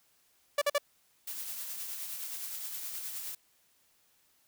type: tone bursts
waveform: sawtooth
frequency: 578 Hz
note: D5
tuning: 28 cents flat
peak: -21 dBFS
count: 3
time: 0.58-0.782 s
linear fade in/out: 5 ms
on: 36 ms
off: 47 ms
type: noise with tremolo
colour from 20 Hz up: blue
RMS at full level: -38 dBFS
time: 1.27-3.35 s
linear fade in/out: 5 ms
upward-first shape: triangle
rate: 9.6 Hz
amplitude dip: 40%
effects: white hiss -69 dBFS RMS until 4.47 s